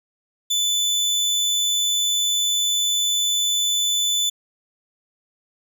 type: tone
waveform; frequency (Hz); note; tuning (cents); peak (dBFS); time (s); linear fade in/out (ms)
30% pulse; 3500; A7; -10; -16; 0.5-4.3; 10
effects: none